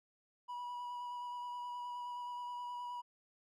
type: tone with vibrato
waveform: triangle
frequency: 975 Hz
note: B5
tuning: 23 cents flat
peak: -39 dBFS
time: 0.48-3.02 s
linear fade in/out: 20 ms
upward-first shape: square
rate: 9.5 Hz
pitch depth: 11 cents each way
effects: none